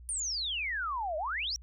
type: exponential two-way sweep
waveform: sine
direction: down then up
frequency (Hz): 9510 to 594 to 5850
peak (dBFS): -31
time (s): 0.09-1.56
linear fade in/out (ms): 0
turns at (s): 1.17
effects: added 60 Hz sine -47 dBFS peak until 1.62 s